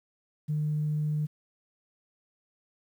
sine tone, 151.2 Hz, D#3, 49 cents flat, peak -25 dBFS, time 0.48-1.27 s, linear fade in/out 20 ms, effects tanh soft clip ceiling -21 dBFS + 10-bit

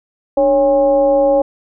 sine tone with frequency modulation, 554.4 Hz, C#5, in tune, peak -9 dBFS, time 0.37-1.42 s, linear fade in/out 5 ms, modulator 259 Hz, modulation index 0.64, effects none

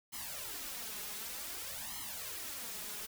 white noise with flanger, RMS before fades -43 dBFS, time 0.12-3.07 s, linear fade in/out 20 ms, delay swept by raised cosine 0.96 to 4.86 ms, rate 0.54 Hz, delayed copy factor +0.9, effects none

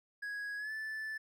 triangle tone with pitch glide, 1661.2 to 1751.9 Hz, G#6 to A6, 0 to -8 cents, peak -36 dBFS, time 0.22-1.18 s, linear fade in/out 10 ms, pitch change +92 cents, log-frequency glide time 0.57-0.72 s, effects none

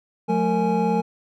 triangle tone cluster, 180 / 217.8 / 459.6 / 835 Hz, F#3 / A3 / A#4 / G#5, -47 / -17 / -25 / +9 cents, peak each -22 dBFS, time 0.28-1.02 s, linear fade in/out 20 ms, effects none

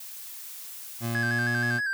blue noise, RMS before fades -41 dBFS, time 0-1.15 s, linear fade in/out 5 ms
25% pulse tone with pitch glide, 116.54 to 119.95 Hz, A#2 to A#2, 0 to +50 cents, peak -24 dBFS, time 1-1.81 s, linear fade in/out 50 ms, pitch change +50 cents, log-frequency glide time 1.12-1.43 s
triangle tone with vibrato, 1624 Hz, G#6, 39 cents flat, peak -24 dBFS, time 1.15-1.93 s, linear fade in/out 0 ms, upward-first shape square, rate 6.3 Hz, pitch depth 52 cents each way
effects none

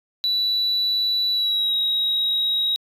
sine tone with pitch glide, 3951 to 3814 Hz, B7 to A#7, 0 to +39 cents, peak -17 dBFS, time 0.24-2.76 s, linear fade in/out 0 ms, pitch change -61 cents, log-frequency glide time 1.32-1.74 s, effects tanh soft clip ceiling -16 dBFS

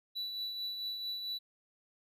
triangle tone with tremolo, 3951 Hz, B7, in tune, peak -33 dBFS, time 0.15-1.39 s, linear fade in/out 20 ms, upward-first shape triangle, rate 4.5 Hz, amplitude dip 45%, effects none

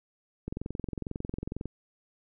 click train, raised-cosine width 3 ms, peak -21 dBFS, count 27, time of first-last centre 0.48-1.656 s, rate 22.1 Hz, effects none

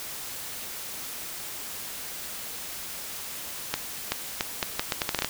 accelerating click train, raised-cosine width 0.2 ms, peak -7 dBFS, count 12, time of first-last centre 3.74-5.246 s, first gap 380 ms, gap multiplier 0.76, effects white hiss -37 dBFS RMS until 5.29 s

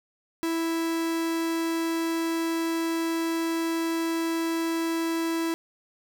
45% pulse tone, 329.6 Hz, E4, in tune, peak -25 dBFS, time 0.43-5.54 s, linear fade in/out 0 ms, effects none

